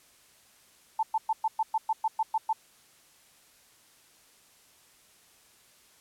sine tone bursts, 884 Hz, A5, 8 cents sharp, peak -23 dBFS, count 11, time 0.99-2.53 s, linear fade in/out 5 ms, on 40 ms, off 110 ms, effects white hiss -60 dBFS RMS until 6 s + low-pass 12000 Hz 12 dB/octave

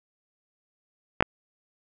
clicks, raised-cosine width 0.5 ms, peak -3 dBFS, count 2, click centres 1.207 / 1.225 s, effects none

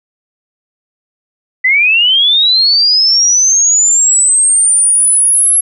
sine linear sweep, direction up, 1975.5 to 11160 Hz, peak -6 dBFS, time 1.64-5.61 s, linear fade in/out 10 ms, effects none

